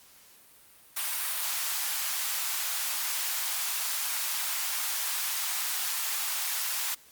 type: high-pass noise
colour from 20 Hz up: white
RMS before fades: -31 dBFS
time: 0.96-6.95 s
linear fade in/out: 10 ms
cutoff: 780 Hz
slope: 24 dB/octave
effects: white hiss -56 dBFS RMS until 7.11 s + Opus 48 kbps